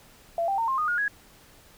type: tone with pitch steps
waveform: sine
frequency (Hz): 676 / 785.5 / 912.8 / 1060.8 / 1232.6 / 1432.4 / 1664.5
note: E5 / G5 / A#5 / C6 / D#6 / F6 / G#6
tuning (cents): +43 / +3 / -37 / +23 / -17 / +43 / +3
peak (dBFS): -23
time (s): 0.38-1.08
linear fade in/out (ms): 2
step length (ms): 100
effects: pink hiss -54 dBFS RMS until 1.77 s